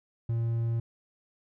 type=tone; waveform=triangle; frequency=115.6 Hz; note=A#2; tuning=14 cents flat; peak=-24 dBFS; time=0.29-0.8 s; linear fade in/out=5 ms; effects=none